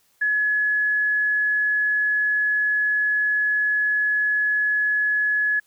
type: tone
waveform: sine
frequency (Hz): 1697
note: G#6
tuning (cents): +37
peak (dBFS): -18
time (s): 0.21-5.6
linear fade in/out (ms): 10
effects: white hiss -63 dBFS RMS until 5.66 s